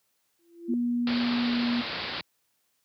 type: tone with exponential growth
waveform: sine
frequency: 340.1 Hz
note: F4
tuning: 46 cents flat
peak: -28 dBFS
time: 0.39-0.74 s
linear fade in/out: 2 ms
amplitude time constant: 74 ms
type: tone with pitch glide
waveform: sine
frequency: 240.8 to 239.4 Hz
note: B3 to A#3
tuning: -44 to +46 cents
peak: -24 dBFS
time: 0.68-1.82 s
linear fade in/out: 20 ms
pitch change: -10 cents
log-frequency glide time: 1.39-1.68 s
type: low-pass noise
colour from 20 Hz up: white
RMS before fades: -34 dBFS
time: 1.07-2.21 s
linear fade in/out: 2 ms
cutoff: 4800 Hz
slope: 96 dB/octave
effects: white hiss -73 dBFS RMS until 2.84 s + high-pass 80 Hz 12 dB/octave